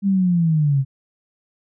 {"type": "linear sweep", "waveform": "sine", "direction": "down", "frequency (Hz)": [201.4, 131.5], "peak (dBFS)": -14, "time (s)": [0.02, 0.85], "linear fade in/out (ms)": 50, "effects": []}